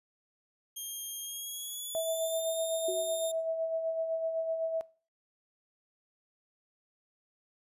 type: tone with pitch glide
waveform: 5% pulse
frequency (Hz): 3215 to 3651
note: G7 to A#7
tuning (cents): +43 to -37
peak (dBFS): -30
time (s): 0.76-3.32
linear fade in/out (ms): 10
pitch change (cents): +220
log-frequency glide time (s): 1.19-2.57
type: tone with tremolo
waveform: sine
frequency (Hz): 651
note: E5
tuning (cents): -22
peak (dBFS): -28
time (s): 1.95-4.81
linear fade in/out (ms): 0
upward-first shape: sine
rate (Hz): 7.9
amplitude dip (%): 50
type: tone with exponential decay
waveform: sine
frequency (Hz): 369.6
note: F#4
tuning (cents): -2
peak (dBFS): -31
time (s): 2.88-3.39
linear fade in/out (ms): 5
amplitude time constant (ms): 110
effects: noise-tail reverb RT60 0.4 s tail -21 dB re dry + resampled to 32000 Hz